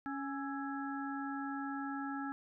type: harmonic tone with a mistuned harmonic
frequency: 277.2 Hz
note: C#4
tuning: in tune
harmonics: 1 / 3 / 5 / 6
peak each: -39 / -44 / -45 / -47 dBFS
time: 0.06-2.32 s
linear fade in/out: 0 ms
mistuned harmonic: 5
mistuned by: -72 cents
effects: none